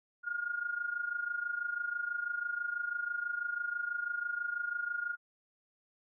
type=tone with amplitude modulation; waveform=sine; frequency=1423 Hz; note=F6; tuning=32 cents sharp; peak=-30 dBFS; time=0.23-5.17 s; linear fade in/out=50 ms; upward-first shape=sine; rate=26.1 Hz; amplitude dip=75%; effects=none